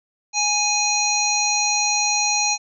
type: harmonic tone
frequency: 830 Hz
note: G#5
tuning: 1 cent flat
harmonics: 1 / 3 / 5 / 7 / 8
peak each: -24 / -24 / -24 / -24 / -24 dBFS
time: 0.33-2.58 s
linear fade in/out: 50 ms
effects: none